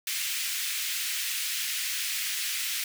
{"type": "high-pass noise", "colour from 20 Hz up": "pink", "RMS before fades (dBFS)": -31, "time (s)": [0.07, 2.84], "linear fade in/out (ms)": 2, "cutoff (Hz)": 2000, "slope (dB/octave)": 24, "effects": []}